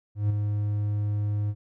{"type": "tone with ADSR envelope", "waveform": "triangle", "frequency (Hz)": 103.83, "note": "G#2", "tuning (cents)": 0, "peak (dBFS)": -17, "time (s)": [0.15, 1.55], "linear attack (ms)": 150, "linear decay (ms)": 8, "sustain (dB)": -5, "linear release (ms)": 56, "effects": []}